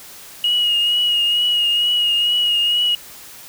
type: tone with vibrato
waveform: sine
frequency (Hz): 2885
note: F#7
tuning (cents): -44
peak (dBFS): -13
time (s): 0.44-2.95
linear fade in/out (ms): 2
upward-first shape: triangle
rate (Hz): 2.2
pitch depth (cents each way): 32
effects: tanh soft clip ceiling -10 dBFS + white hiss -39 dBFS RMS until 3.48 s